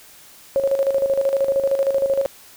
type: tone with tremolo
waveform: sine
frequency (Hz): 547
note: C#5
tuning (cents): -23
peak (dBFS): -14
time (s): 0.56-2.26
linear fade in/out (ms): 0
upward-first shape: square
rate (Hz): 13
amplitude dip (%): 60
effects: white hiss -46 dBFS RMS until 2.56 s